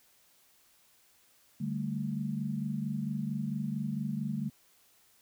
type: chord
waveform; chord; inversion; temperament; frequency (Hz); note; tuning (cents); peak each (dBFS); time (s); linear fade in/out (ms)
sine; D suspended fourth; none; just; 146.83 / 195.78 / 220.2; D3 / G3 / A3; 0 / -2 / +2; -36 / -36 / -35; 1.6-4.5; 10
effects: white hiss -65 dBFS RMS until 5.21 s